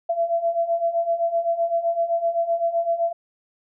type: beating tone pair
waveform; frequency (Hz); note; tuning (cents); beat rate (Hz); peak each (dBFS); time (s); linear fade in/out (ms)
sine; 670 / 677.8; E5 / E5; +28 / +48; 7.8; -25 / -21; 0.09-3.13; 10
effects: none